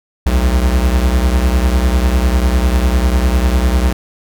square beating tone pair, 61.4 / 71.4 Hz, B1 / D2, -9 / -48 cents, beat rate 10 Hz, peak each -12 / -17 dBFS, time 0.26-3.93 s, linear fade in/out 5 ms, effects none

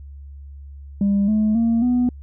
sine tone with pitch steps, 200.2 / 214.6 / 230 / 246.5 Hz, G3 / A3 / A#3 / B3, +37 / -43 / -23 / -3 cents, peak -13 dBFS, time 1.01-2.09 s, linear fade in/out 2 ms, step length 270 ms, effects tanh soft clip ceiling -13 dBFS + added 70 Hz sine -35 dBFS peak until 2.22 s

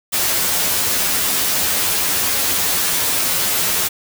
white noise with comb filter, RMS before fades -18 dBFS, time 0.12-3.89 s, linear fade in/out 20 ms, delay 11 ms, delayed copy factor +0.85, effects none

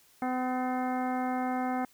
harmonic tone with a mistuned harmonic, 254 Hz, B3, 49 cents sharp, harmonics 1 / 2 / 3 / 4 / 5 / 6 / 7 / 8, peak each -31 / -40 / -32 / -43 / -41 / -45 / -47 / -46 dBFS, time 0.22-1.85 s, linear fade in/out 2 ms, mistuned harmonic 8, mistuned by +77 cents, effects white hiss -62 dBFS RMS until 1.93 s

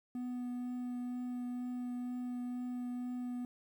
triangle tone with vibrato, 246.9 Hz, B3, in tune, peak -35 dBFS, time 0.15-3.45 s, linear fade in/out 2 ms, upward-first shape triangle, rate 2.1 Hz, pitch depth 11 cents each way, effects 11-bit

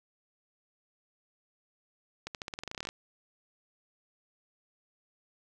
accelerating click train, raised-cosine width 0.2 ms, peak -20 dBFS, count 16, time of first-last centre 2.27-2.889 s, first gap 78 ms, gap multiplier 0.9, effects none

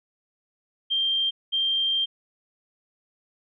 sine tone pair in turn, 3173 / 3173 Hz, G7 / G7, +20 / +20 cents, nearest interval unison, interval 0 cents, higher neither, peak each -21 dBFS, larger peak neither, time 0.9-1.31 / 1.52-2.06 s, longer second, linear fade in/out 20 ms, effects none

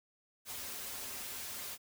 white noise with comb filter, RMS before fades -43 dBFS, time 0.45-1.78 s, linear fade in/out 50 ms, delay 6.1 ms, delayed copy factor -0.7, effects none

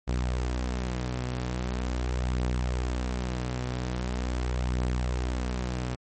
sawtooth beating tone pair, 61.6 / 62.02 Hz, B1 / B1, -4 / +8 cents, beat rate 0.42 Hz, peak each -31 / -24 dBFS, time 0.07-5.96 s, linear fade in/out 20 ms, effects MP3 32 kbps

